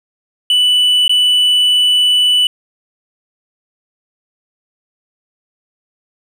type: tone with dropouts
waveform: triangle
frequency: 2974 Hz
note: F#7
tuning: 8 cents sharp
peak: -7 dBFS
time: 0.5-2.47 s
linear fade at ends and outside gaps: 2 ms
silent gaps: 1.08-1.094 s
effects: none